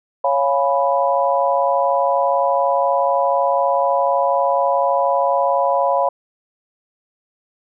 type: chord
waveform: sine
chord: C# dominant seventh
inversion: none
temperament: equal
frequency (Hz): 554.4 / 698.5 / 830.6 / 987.8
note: C#5 / E#5 / G#5 / B5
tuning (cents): 0 / 0 / 0 / 0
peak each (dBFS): -18 / -20 / -23 / -19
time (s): 0.24-6.09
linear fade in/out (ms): 5
effects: none